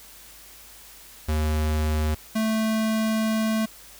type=tone pair in turn; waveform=square; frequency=77 / 219.9 Hz; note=D#2 / A3; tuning=-17 / -1 cents; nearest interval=octave + tritone; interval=1816 cents; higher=second; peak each=-22 dBFS; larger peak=neither; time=1.28-2.15 / 2.35-3.66 s; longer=second; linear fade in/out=10 ms; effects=added 50 Hz sine -56 dBFS peak until 3.99 s + white hiss -47 dBFS RMS until 3.99 s